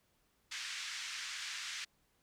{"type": "band-pass noise", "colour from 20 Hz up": "pink", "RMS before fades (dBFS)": -43, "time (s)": [0.51, 1.85], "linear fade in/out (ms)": 10, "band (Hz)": [1600, 6900], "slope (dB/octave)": 24, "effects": ["pink hiss -75 dBFS RMS until 2.22 s"]}